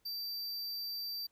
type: tone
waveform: square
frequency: 4668 Hz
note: D8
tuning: 11 cents flat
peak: -38 dBFS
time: 0.05-1.27 s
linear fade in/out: 10 ms
effects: pink hiss -75 dBFS RMS until 1.31 s